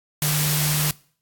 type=tone in noise; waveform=sine; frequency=150.2 Hz; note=D3; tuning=39 cents sharp; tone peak=-22 dBFS; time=0.22-0.91 s; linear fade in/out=2 ms; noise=white; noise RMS=-23 dBFS; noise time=0.22-0.91 s; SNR=-2 dB; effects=noise-tail reverb RT60 0.5 s tail -23 dB re dry + AAC 64 kbps